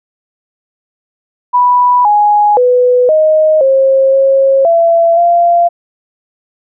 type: tone with pitch steps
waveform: sine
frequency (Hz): 985 / 832 / 496.5 / 623 / 536 / 541 / 672 / 690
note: B5 / G#5 / B4 / D#5 / C5 / C#5 / E5 / F5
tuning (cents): -5 / +3 / +9 / +2 / +42 / -42 / +33 / -21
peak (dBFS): -5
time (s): 1.53-5.69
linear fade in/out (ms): 20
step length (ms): 520
effects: none